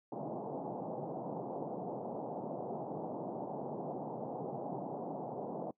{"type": "band-pass noise", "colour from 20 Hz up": "white", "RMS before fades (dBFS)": -41, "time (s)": [0.12, 5.71], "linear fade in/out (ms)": 2, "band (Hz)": [130, 840], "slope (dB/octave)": 48, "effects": ["noise-tail reverb RT60 0.1 s tail -22 dB re dry"]}